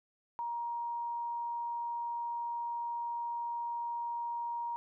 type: tone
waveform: sine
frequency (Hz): 943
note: A#5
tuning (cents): +20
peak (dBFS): -34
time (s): 0.39-4.76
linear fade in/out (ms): 0
effects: none